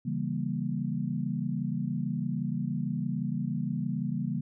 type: chord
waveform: sine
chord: C# diminished seventh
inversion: none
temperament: equal with one note detuned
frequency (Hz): 138.59 / 164.81 / 196 / 234.8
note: C#3 / E3 / G3 / Bb3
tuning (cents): 0 / 0 / 0 / +13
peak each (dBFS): -34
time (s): 0.05-4.41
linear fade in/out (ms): 10
effects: none